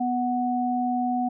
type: tone pair together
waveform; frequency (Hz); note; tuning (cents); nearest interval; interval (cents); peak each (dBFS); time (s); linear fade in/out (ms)
sine; 247.5 / 740; B3 / F#5; +4 / 0; octave + perfect fifth; 1896; -25; 0-1.29; 10
effects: none